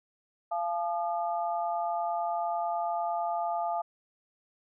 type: tone cluster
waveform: sine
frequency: 689 / 860 / 1212 Hz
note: F5 / A5 / D#6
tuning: -24 / -40 / -46 cents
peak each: -30 / -33 / -38 dBFS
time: 0.51-3.82 s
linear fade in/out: 10 ms
effects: none